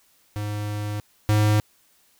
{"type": "tone pair in turn", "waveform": "square", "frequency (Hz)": [104.4, 105.8], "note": ["G#2", "G#2"], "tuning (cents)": [10, 33], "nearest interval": "unison", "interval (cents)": 23, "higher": "second", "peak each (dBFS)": [-27, -17], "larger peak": "second", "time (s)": [[0.36, 1], [1.29, 1.6]], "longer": "first", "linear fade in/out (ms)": 0, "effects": ["white hiss -61 dBFS RMS until 2.19 s"]}